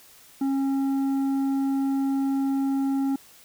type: tone with tanh clipping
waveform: sine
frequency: 272.3 Hz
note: C#4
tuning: 31 cents flat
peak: -23 dBFS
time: 0.41-3.16 s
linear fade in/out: 5 ms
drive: 7 dB
effects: white hiss -52 dBFS RMS until 3.44 s